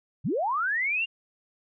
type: linear sweep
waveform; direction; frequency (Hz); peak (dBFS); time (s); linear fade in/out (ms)
sine; up; 92.1 to 2843; -24; 0.24-1.06; 20
effects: none